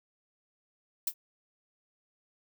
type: noise with exponential decay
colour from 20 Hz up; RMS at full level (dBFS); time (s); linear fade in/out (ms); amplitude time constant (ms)
violet; -23; 1.07-1.14; 5; 15
effects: none